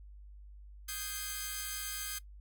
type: chord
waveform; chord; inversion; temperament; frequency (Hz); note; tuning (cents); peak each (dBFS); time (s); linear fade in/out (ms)
5% pulse; Ab major seventh; second; equal; 1244.5 / 1568 / 1661.2 / 2093; Eb6 / G6 / Ab6 / C7; 0 / 0 / 0 / 0; -33 / -30 / -34 / -34; 0.88-2.19; 10
effects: noise-tail reverb RT60 0.1 s tail -19 dB re dry + added 50 Hz sine -49 dBFS peak until 2.4 s